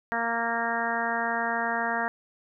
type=harmonic tone; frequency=231.8 Hz; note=A#3; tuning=10 cents flat; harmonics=1 / 2 / 3 / 4 / 5 / 6 / 7 / 8; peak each=-36 / -37 / -31 / -32 / -36 / -35 / -32 / -33 dBFS; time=0.12-2.08 s; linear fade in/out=0 ms; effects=none